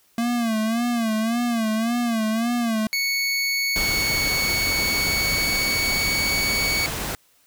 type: tone with vibrato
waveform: square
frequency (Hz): 228.9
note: A#3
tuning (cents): -31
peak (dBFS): -21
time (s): 0.18-2.87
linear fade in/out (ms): 2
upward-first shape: sine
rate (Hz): 1.8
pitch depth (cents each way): 94
type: tone with pitch glide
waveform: 25% pulse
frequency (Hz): 2217 to 2239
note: C#7 to C#7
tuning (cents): 0 to +17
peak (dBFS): -17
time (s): 2.93-6.86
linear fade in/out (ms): 0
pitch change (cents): +17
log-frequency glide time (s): 3.54-6.33
type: noise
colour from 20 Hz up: pink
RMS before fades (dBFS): -28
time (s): 3.76-7.15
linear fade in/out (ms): 0
effects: white hiss -60 dBFS RMS until 7.46 s